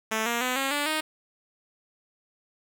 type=tone with pitch steps; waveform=5% pulse; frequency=220 / 235.8 / 252.7 / 270.9 / 290.3 / 311.1 Hz; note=A3 / A#3 / B3 / C#4 / D4 / D#4; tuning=0 / +20 / +40 / -40 / -20 / 0 cents; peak=-14 dBFS; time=0.11-1.01 s; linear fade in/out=10 ms; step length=150 ms; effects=none